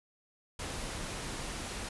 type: noise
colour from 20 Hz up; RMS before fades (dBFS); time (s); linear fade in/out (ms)
pink; -39; 0.59-1.89; 5
effects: resampled to 24000 Hz